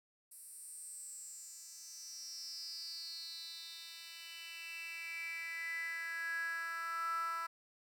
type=tone with high-pass filter sweep; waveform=10% pulse; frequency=331.9 Hz; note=E4; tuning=12 cents sharp; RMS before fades=-44 dBFS; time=0.31-7.47 s; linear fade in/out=10 ms; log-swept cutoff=10000 to 1200 Hz; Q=8.7; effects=none